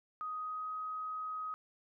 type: tone with pitch glide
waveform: sine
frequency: 1250 to 1260.1 Hz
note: D#6 to D#6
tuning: +8 to +22 cents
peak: -37 dBFS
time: 0.21-1.54 s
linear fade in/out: 0 ms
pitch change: +14 cents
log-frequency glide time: 0.36-0.73 s
effects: none